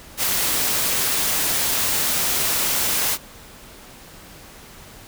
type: noise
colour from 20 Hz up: white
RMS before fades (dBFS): -21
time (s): 0.17-3.18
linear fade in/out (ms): 50
effects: pink hiss -43 dBFS RMS until 5.07 s